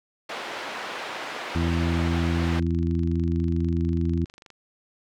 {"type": "band-pass noise", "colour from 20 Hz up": "pink", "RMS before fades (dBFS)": -34, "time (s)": [0.29, 2.6], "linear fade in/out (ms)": 5, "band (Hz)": [510, 3100], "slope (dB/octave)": 12}
{"type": "harmonic tone", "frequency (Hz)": 84, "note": "E2", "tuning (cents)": 33, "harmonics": [1, 2, 3, 4], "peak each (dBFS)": [-24, -27, -29, -30], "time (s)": [1.55, 4.25], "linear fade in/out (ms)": 5}
{"type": "click train", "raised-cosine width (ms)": 0.2, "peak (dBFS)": -30, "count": 66, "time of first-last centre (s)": [1.85, 4.503], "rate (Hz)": 24.5}
{"effects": []}